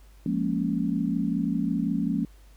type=chord; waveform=sine; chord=Bb minor seventh; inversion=second; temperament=equal; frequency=174.61 / 207.7 / 233.1 / 277.2 Hz; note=F3 / Ab3 / Bb3 / Db4; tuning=0 / 0 / 0 / 0 cents; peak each=-29 dBFS; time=0.26-2.25 s; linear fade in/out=2 ms; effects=added 50 Hz sine -49 dBFS peak until 2.56 s + pink hiss -61 dBFS RMS until 2.56 s